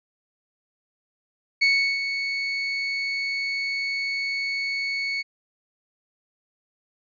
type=tone with ADSR envelope; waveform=35% pulse; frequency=2217 Hz; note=C#7; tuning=in tune; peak=-14 dBFS; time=1.61-5.23 s; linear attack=14 ms; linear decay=360 ms; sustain=-9 dB; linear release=25 ms; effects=resampled to 16000 Hz